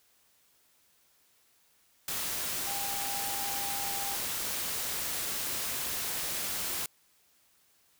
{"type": "tone in noise", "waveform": "sine", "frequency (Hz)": 799, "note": "G5", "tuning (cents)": 33, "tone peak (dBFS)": -39, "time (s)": [2.67, 4.15], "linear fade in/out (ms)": 2, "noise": "white", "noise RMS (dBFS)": -34, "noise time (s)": [2.08, 6.86], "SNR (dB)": -8, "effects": ["white hiss -67 dBFS RMS until 7.99 s"]}